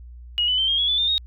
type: tone with pitch steps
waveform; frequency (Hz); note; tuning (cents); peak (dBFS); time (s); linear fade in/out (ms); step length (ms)
sine; 2892 / 3001 / 3114 / 3231 / 3353 / 3479 / 3610 / 3746; F#7 / F#7 / G7 / G#7 / G#7 / A7 / A7 / A#7; -40 / +24 / -12 / -48 / +16 / -20 / +44 / +8; -18; 0.38-1.18; 0; 100
effects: added 60 Hz sine -38 dBFS peak until 1.26 s